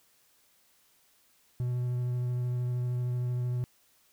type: tone with vibrato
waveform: triangle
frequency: 123.47 Hz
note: B2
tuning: in tune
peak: -26 dBFS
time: 1.6-3.64 s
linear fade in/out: 0 ms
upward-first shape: sine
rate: 13 Hz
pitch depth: 10 cents each way
effects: white hiss -66 dBFS RMS until 4.12 s